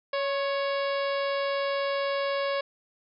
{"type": "harmonic tone with a mistuned harmonic", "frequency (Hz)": 558, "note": "C#5", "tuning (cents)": 11, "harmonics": [1, 2, 3, 4, 5, 6, 7, 8, 9], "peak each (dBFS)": [-27, -33, -37, -39, -41, -43, -44, -45, -46], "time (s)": [0.13, 2.61], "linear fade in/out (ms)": 5, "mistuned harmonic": 2, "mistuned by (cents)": -37, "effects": []}